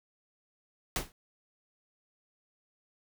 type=noise with exponential decay; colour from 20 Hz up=pink; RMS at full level=-26 dBFS; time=0.96-1.12 s; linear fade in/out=1 ms; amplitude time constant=34 ms; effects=none